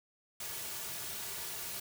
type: noise with comb filter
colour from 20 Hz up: white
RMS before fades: -41 dBFS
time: 0.4-1.8 s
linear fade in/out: 5 ms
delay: 3.8 ms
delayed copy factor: -0.65
effects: none